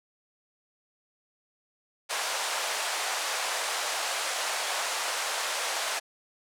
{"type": "band-pass noise", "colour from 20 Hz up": "pink", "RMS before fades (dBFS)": -31, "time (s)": [2.09, 6], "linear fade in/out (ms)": 20, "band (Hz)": [600, 10000], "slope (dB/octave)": 24, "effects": []}